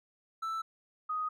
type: tone pair in turn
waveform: triangle / sine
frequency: 1323 / 1248.7 Hz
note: E6 / D#6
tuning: +6 / +6 cents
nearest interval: minor second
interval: 100 cents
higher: first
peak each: -31 / -31 dBFS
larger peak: neither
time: 0.42-0.62 / 1.09-1.29 s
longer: neither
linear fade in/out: 10 ms
effects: none

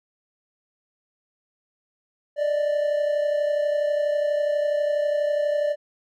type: tone pair together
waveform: triangle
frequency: 587.3 / 619.5 Hz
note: D5 / D#5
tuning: 0 / -8 cents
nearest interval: minor second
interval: 92 cents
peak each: -19 / -27 dBFS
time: 2.36-5.76 s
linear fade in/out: 50 ms
effects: none

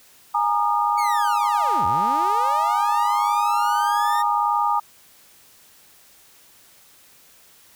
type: chord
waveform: sine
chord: Ab suspended second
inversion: none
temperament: equal with one note detuned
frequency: 830.6 / 932.3 / 1220.3 Hz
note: Ab5 / Bb5 / Eb6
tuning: 0 / 0 / -34 cents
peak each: -22 dBFS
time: 0.34-4.8 s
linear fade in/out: 10 ms
type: linear two-way sweep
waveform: sawtooth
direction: down then up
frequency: 2276 to 75 to 1855 Hz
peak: -26 dBFS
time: 0.97-4.23 s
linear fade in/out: 20 ms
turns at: 1.86 s
effects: white hiss -52 dBFS RMS until 7.75 s

